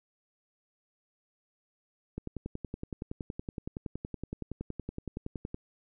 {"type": "click train", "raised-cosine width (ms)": 3, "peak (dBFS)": -23, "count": 37, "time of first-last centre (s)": [2.18, 5.544], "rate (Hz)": 10.7, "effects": []}